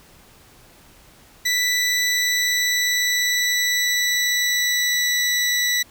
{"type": "tone with pitch glide", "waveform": "20% pulse", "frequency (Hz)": [1975.5, 1961.9], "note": ["B6", "B6"], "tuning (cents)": [0, -12], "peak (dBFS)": -13, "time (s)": [1.45, 5.83], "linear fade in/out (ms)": 10, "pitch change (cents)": -12, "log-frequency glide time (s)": [1.93, 5.52], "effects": ["pink hiss -50 dBFS RMS until 5.9 s"]}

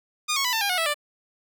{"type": "tone with pitch steps", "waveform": "10% pulse", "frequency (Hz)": [1222, 1101.3, 992.6, 894.6, 806.2, 726.6, 654.9, 590.2], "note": ["D#6", "C#6", "B5", "A5", "G5", "F#5", "E5", "D5"], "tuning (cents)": [-32, -12, 8, 28, 48, -32, -11, 8], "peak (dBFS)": -14, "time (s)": [0.28, 0.944], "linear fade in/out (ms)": 20, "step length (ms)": 83, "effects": []}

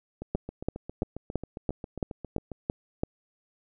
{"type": "two click trains", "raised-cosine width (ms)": 2, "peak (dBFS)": [-13, -23], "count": [9, 18], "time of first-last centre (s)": [[0.35, 3.035], [0.22, 2.517]], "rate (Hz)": [2.98, 7.4], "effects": []}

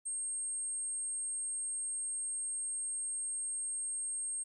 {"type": "tone", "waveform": "sine", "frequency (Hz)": 8510, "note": "C9", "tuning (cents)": 28, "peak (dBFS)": -33, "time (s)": [0.05, 4.44], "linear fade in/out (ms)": 20, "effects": ["tanh soft clip ceiling -33 dBFS", "12-bit"]}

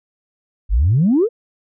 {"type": "exponential sweep", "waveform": "sine", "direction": "up", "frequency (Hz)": [43.65, 498.1], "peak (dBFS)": -10, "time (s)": [0.69, 1.29], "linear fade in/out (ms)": 50, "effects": ["tanh soft clip ceiling -7 dBFS"]}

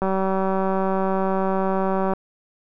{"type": "click train", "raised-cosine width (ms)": 1, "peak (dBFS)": -10, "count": 405, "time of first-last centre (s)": [0.02, 2.135], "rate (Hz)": 191, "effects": []}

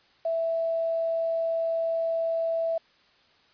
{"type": "tone with quantisation", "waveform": "sine", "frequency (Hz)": 659.3, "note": "E5", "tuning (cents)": 0, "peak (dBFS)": -24, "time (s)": [0.25, 2.78], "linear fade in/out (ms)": 5, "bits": 8, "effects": ["white hiss -61 dBFS RMS until 3.53 s", "resampled to 11025 Hz"]}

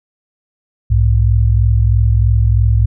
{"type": "tone pair together", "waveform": "sine", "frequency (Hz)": [63, 106.1], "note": ["B1", "G#2"], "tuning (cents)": [35, 38], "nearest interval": "major sixth", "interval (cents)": 903, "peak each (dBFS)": -11, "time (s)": [0.9, 2.86], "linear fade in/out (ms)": 10, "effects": []}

